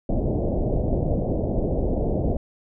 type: low-pass noise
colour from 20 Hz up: pink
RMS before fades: -23 dBFS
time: 0.09-2.37 s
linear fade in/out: 5 ms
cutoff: 680 Hz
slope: 48 dB/octave
effects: none